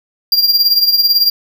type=tone with tremolo; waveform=square; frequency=4768 Hz; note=D8; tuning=25 cents sharp; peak=-6 dBFS; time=0.32-1.3 s; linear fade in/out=2 ms; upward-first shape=triangle; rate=18 Hz; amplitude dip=75%; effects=none